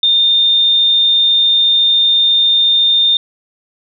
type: tone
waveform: sine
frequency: 3627 Hz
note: A#7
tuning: 48 cents flat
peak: -8 dBFS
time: 0.03-3.17 s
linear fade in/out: 2 ms
effects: none